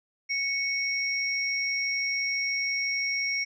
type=tone pair together; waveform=sine; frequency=2217 / 5586 Hz; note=C#7 / F8; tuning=0 / -1 cents; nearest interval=octave + major third; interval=1599 cents; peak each=-27 / -31 dBFS; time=0.29-3.45 s; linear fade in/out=20 ms; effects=none